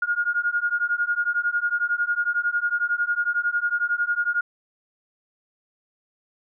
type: beating tone pair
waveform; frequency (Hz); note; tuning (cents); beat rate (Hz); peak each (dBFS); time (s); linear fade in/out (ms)
sine; 1421 / 1432; F6 / F6; +30 / +43; 11; -24; 0.02-4.41; 5
effects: none